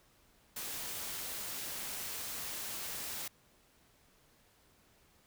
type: noise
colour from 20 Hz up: white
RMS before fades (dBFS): -41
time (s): 0.56-3.28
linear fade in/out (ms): 5
effects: pink hiss -67 dBFS RMS until 5.26 s